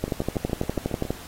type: two click trains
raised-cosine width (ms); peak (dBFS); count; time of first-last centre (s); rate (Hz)
2; -10 / -18; 14 / 8; 0.04-1.106 / 0.08-1.052; 12.2 / 7.2
effects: pink hiss -43 dBFS RMS until 1.27 s + AAC 48 kbps